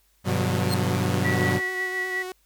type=chord; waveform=sawtooth; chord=G major seventh; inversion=none; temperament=equal with one note detuned; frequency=98 / 123.47 / 146.83 / 181.19 Hz; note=G2 / B2 / D3 / F#3; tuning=0 / 0 / 0 / -36 cents; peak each=-22 / -23 / -27 / -23 dBFS; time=0.24-1.61 s; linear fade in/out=50 ms
type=tone with exponential growth; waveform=sawtooth; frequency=4222 Hz; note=C8; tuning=15 cents sharp; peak=-20 dBFS; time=0.64-0.74 s; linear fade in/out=1 ms; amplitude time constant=20 ms
type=tone with tremolo; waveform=sine; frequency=1944 Hz; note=B6; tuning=28 cents flat; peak=-24 dBFS; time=1.24-2.23 s; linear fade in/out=10 ms; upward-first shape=sine; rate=5.6 Hz; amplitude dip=50%
type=tone with vibrato; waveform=sawtooth; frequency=370 Hz; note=F#4; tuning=in tune; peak=-28 dBFS; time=1.32-2.32 s; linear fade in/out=2 ms; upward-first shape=square; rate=8.3 Hz; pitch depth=12 cents each way
effects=added 50 Hz sine -65 dBFS peak until 2.45 s + white hiss -65 dBFS RMS until 2.45 s